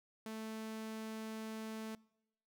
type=tone; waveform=sawtooth; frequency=220 Hz; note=A3; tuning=in tune; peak=-39 dBFS; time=0.26-1.95 s; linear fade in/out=2 ms; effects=noise-tail reverb RT60 0.8 s tail -24 dB re dry